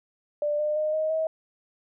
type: tone with pitch steps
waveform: sine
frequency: 591 / 602.4 / 614 / 625.8 / 637.8 Hz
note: D5 / D5 / D#5 / D#5 / D#5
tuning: +11 / +44 / -23 / +10 / +43 cents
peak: -23 dBFS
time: 0.42-1.27 s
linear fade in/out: 2 ms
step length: 170 ms
effects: none